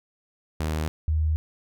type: tone pair in turn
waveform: sawtooth / sine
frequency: 78 / 78 Hz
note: D#2 / D#2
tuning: +5 / +5 cents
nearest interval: unison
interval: 0 cents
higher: neither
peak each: -21 / -20 dBFS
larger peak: second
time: 0.6-0.88 / 1.08-1.36 s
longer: neither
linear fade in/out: 0 ms
effects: none